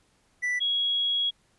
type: tone pair in turn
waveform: triangle / sine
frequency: 1974 / 3320 Hz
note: B6 / G#7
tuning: -1 / -1 cents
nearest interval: major sixth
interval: 900 cents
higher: second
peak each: -23 dBFS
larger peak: neither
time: 0.42-0.6 / 0.6-1.31 s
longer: second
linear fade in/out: 20 ms
effects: pink hiss -66 dBFS RMS until 1.58 s + resampled to 24000 Hz